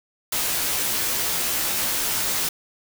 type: noise with comb filter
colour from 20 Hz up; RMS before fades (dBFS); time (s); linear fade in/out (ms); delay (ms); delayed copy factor
white; -24; 0.32-2.49; 5; 15; -0.7
effects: none